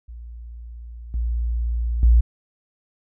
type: tone with level steps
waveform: sine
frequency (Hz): 58.27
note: A#1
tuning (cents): 0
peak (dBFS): -34 / -20 / -10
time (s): 0.08-2.21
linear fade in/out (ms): 10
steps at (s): 1.14 / 2.03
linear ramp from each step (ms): 2
effects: none